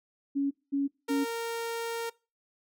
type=tone bursts; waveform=sine; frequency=279.1 Hz; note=C#4; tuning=12 cents sharp; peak=-25 dBFS; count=3; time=0.35-1.25 s; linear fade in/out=20 ms; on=160 ms; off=210 ms
type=tone; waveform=sawtooth; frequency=462.1 Hz; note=A#4; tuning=15 cents flat; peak=-28 dBFS; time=1.08-2.1 s; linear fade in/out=10 ms
effects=noise-tail reverb RT60 0.3 s tail -22 dB re dry